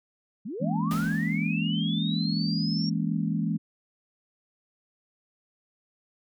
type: linear sweep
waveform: sine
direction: up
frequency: 170 to 5588 Hz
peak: -32 dBFS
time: 0.45-2.9 s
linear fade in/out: 10 ms
type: chord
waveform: sine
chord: A# half-diminished seventh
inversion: second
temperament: equal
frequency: 164.81 / 207.7 / 233.1 / 277.2 Hz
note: E3 / G#3 / A#3 / C#4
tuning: 0 / 0 / 0 / 0 cents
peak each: -28 / -29 / -32 / -34 dBFS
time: 0.6-3.58 s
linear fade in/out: 20 ms
type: noise with exponential decay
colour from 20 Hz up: pink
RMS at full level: -36 dBFS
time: 0.91-1.7 s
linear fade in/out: 0 ms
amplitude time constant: 170 ms
effects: none